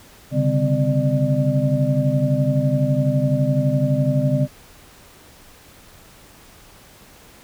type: tone cluster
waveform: sine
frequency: 133.9 / 145.8 / 197 / 255.7 / 597 Hz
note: C3 / D3 / G3 / C4 / D5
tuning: +40 / -12 / +9 / -40 / +28 cents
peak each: -20 / -20 / -29 / -23 / -24 dBFS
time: 0.31-4.48 s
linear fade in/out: 50 ms
effects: pink hiss -47 dBFS RMS until 7.43 s